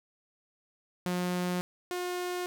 sawtooth tone pair in turn, 179.2 / 358.4 Hz, F3 / F4, +45 / +45 cents, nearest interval octave, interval 1200 cents, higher second, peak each -25 / -28 dBFS, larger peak first, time 1.06-1.61 / 1.91-2.46 s, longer neither, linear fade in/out 0 ms, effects none

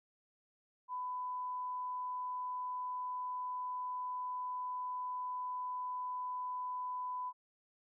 sine tone, 1000 Hz, B5, 21 cents sharp, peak -37 dBFS, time 0.88-7.33 s, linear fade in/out 50 ms, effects none

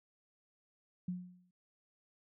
sine tone with exponential decay, 180 Hz, F#3, 47 cents flat, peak -33 dBFS, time 1.08-1.51 s, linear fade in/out 5 ms, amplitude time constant 93 ms, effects none

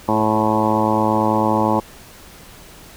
harmonic tone with a mistuned harmonic, 108.8 Hz, A2, 19 cents flat, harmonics 1 / 2 / 3 / 4 / 5 / 6 / 7 / 8 / 9 / 10, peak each -26 / -21 / -22 / -27 / -23 / -27 / -26 / -21 / -23 / -27 dBFS, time 0.08-1.8 s, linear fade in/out 5 ms, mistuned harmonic 4, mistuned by -20 cents, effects pink hiss -42 dBFS RMS until 2.96 s

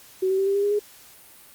sine tone with pitch steps, 375.8 / 382.1 / 388.6 / 395.2 / 401.8 / 408.6 / 415.5 Hz, F#4 / G4 / G4 / G4 / G4 / G#4 / G#4, +27 / -44 / -15 / +14 / +43 / -28 / +1 cents, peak -19 dBFS, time 0.22-0.794 s, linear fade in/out 10 ms, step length 82 ms, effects white hiss -49 dBFS RMS until 1.54 s + Opus 48 kbps

